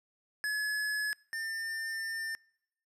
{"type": "tone pair in turn", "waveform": "square", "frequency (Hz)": [1702, 1799], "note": ["G#6", "A6"], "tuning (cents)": [42, 38], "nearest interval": "minor second", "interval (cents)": 96, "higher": "second", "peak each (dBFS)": [-31, -35], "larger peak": "first", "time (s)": [[0.44, 1.13], [1.33, 2.35]], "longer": "second", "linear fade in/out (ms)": 0, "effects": ["noise-tail reverb RT60 0.8 s tail -26 dB re dry", "low-pass 12000 Hz 12 dB/octave"]}